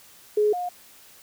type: tone pair in turn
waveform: sine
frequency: 420.7 / 714.7 Hz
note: G#4 / F5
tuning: +22 / +40 cents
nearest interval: major sixth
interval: 918 cents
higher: second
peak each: -17 / -26 dBFS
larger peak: first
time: 0.37-0.53 / 0.53-0.69 s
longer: neither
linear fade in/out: 5 ms
effects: white hiss -51 dBFS RMS until 1.22 s